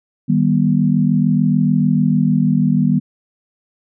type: chord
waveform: sine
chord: Eb augmented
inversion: none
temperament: equal with one note detuned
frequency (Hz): 155.56 / 196 / 242.6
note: Eb3 / G3 / B3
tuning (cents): 0 / 0 / -31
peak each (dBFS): -16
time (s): 0.28-3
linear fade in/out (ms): 20
effects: none